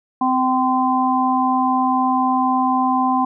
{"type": "harmonic tone", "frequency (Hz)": 257.7, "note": "C4", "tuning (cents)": -26, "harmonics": [1, 3, 4], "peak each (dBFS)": [-19, -19, -19], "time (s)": [0.21, 3.25], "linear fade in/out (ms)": 5, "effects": []}